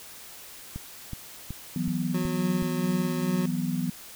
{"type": "click train", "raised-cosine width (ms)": 5, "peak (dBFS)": -22, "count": 6, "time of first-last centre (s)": [0.76, 2.626], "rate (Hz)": 2.68}
{"type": "chord", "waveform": "sine", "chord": "E suspended second", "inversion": "none", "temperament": "equal", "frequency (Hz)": [164.81, 185, 246.9], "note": ["E3", "F#3", "B3"], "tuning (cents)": [0, 0, 0], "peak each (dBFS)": -30, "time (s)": [1.76, 3.9], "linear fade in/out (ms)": 2}
{"type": "tone", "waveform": "25% pulse", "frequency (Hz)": 182.7, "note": "F#3", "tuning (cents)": -22, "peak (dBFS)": -26, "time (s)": [2.14, 3.46], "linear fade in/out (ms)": 5}
{"effects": ["white hiss -45 dBFS RMS until 4.15 s"]}